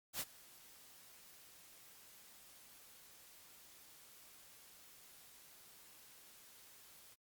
white noise with ADSR envelope, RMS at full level -39 dBFS, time 0.13-7.16 s, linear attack 71 ms, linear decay 42 ms, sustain -22 dB, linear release 34 ms, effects Opus 48 kbps

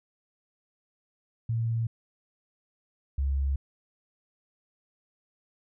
sine tone pair in turn, 114.6 / 68.56 Hz, A#2 / C#2, -29 / -18 cents, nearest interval major sixth, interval 889 cents, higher first, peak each -25 / -24 dBFS, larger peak second, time 1.49-1.87 / 3.18-3.56 s, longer neither, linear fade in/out 5 ms, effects none

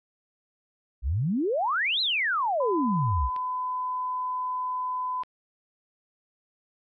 sine exponential two-way sweep, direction up then down, 55 to 4186 to 55 Hz, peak -23 dBFS, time 1.02-3.3 s, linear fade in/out 50 ms, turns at 2.01 s
sine tone, 1008 Hz, B5, 35 cents sharp, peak -27 dBFS, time 2.6-5.23 s, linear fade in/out 5 ms
clicks, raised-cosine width 0.3 ms, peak -28 dBFS, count 2, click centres 3.363 / 5.235 s
effects none

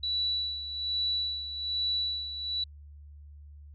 sine tone with tremolo, 3942 Hz, B7, 4 cents flat, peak -26 dBFS, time 0.03-2.64 s, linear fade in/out 5 ms, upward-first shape sine, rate 1.2 Hz, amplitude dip 65%, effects added 73 Hz sine -46 dBFS peak until 3.74 s

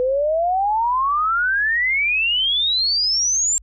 sine exponential sweep, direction up, 493.6 to 7459 Hz, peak -16 dBFS, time 0-3.58 s, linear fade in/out 0 ms, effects added 50 Hz sine -43 dBFS peak until 3.62 s

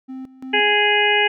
triangle tone with tremolo, 261.6 Hz, C4, in tune, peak -27 dBFS, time 0.08-0.75 s, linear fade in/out 20 ms, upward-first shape square, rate 2.9 Hz, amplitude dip 80%
harmonic tone, 415.3 Hz, G#4, in tune, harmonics 1 / 2 / 4 / 5 / 6 / 7, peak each -21 / -21 / -21 / -21 / -21 / -21 dBFS, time 0.53-1.28 s, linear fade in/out 10 ms
effects none

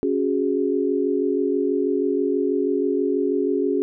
sine chord, C# suspended fourth, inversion none, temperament just, 277.2 / 369.6 / 415.8 Hz, C#4 / F#4 / G#4, 0 / -2 / +2 cents, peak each -23 dBFS, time 0.03-3.82 s, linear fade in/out 0 ms, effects none

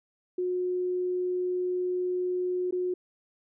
sine tone with dropouts, 362.4 Hz, F#4, 36 cents flat, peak -26 dBFS, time 0.38-2.94 s, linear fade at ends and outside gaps 5 ms, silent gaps 2.71-2.724 s, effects none

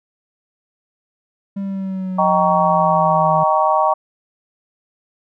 triangle exponential sweep, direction down, 198.2 to 160 Hz, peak -19 dBFS, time 1.56-3.44 s, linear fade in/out 10 ms
sine chord, Eb dominant seventh, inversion none, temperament just, 622.3 / 777.8 / 933.4 / 1120.1 Hz, Eb5 / G5 / Bb5 / Db6, 0 / -14 / +2 / +18 cents, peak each -18 dBFS, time 2.18-3.94 s, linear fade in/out 10 ms
effects none

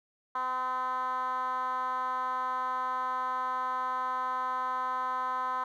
10% pulse tone with band-pass filter, 255.5 Hz, C4, 41 cents flat, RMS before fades -32 dBFS, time 0.35-5.64 s, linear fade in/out 5 ms, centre 1100 Hz, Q 5.8, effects none

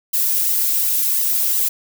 violet noise with flanger, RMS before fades -18 dBFS, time 0.13-1.69 s, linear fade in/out 10 ms, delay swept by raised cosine 0.99 to 2.89 ms, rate 2.8 Hz, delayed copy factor +0.95, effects none

